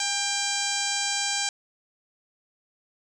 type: harmonic tone with a mistuned harmonic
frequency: 793 Hz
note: G5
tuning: 20 cents sharp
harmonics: 1 / 2 / 3 / 4 / 5 / 6 / 7 / 8 / 9 / 10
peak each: -34 / -34 / -34 / -34 / -34 / -34 / -34 / -34 / -34 / -34 dBFS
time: 0-1.49 s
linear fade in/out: 2 ms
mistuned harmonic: 1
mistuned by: +42 cents
effects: 9-bit